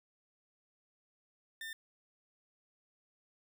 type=tone; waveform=30% pulse; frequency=1800 Hz; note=A6; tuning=39 cents sharp; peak=-39 dBFS; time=1.61-1.73 s; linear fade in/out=2 ms; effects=none